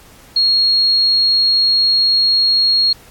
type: tone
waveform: sine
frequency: 4291 Hz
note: C8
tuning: 43 cents sharp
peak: -10 dBFS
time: 0.36-2.93 s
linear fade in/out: 5 ms
effects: pink hiss -44 dBFS RMS until 3.1 s + AAC 64 kbps